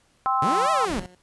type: chord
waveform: sine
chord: C major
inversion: second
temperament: just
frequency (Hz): 784.9 / 1046.5 / 1308.1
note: G5 / C6 / E6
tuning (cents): +2 / 0 / -14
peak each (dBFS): -24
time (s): 0.26-0.85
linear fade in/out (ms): 0
type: linear two-way sweep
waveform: sawtooth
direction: up then down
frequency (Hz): 116.54 to 664 to 173.1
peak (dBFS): -21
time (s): 0.42-1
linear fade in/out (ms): 5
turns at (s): 0.71
type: tone with tremolo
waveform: 15% pulse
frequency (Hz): 180.7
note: F#3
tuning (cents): -41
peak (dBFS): -31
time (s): 0.46-1.15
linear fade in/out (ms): 2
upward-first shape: square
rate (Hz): 2.5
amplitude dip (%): 75
type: noise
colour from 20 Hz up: brown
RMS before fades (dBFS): -36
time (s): 0.89-1.06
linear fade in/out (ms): 0
effects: pink hiss -63 dBFS RMS until 1.22 s + resampled to 24000 Hz